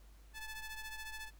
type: ring-modulated tone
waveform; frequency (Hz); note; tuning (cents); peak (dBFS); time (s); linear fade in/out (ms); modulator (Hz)
sawtooth; 871; A5; -18; -37; 0.33-1.31; 50; 864
effects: added 50 Hz sine -56 dBFS peak until 1.39 s + pink hiss -68 dBFS RMS until 1.39 s

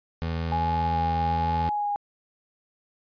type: tone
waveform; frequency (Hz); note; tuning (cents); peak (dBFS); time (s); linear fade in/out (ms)
25% pulse; 82.41; E2; 0; -23; 0.22-1.69; 0
type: tone with vibrato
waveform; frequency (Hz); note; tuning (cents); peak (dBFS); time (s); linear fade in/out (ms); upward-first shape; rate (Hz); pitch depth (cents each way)
sine; 830.6; G#5; 0; -24; 0.52-1.96; 0; sine; 1.2; 26
effects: resampled to 11025 Hz

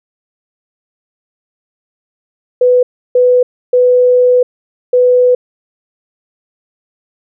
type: tone bursts at uneven times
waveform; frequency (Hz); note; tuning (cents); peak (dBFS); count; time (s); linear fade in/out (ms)
sine; 497.2; B4; +12; -5; 4; 2.61-2.83 / 3.15-3.43 / 3.73-4.43 / 4.93-5.35; 5
effects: none

